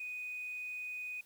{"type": "tone", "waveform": "sine", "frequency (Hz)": 2489, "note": "D#7", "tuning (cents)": 0, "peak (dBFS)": -38, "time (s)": [0, 1.21], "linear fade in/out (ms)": 5, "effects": ["tanh soft clip ceiling -34 dBFS", "white hiss -65 dBFS RMS until 1.25 s"]}